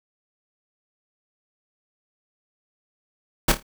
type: noise with echo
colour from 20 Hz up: pink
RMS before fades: -17 dBFS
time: 3.48-3.52 s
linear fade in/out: 5 ms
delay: 27 ms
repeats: 4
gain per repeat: -9 dB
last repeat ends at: 3.628 s
effects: none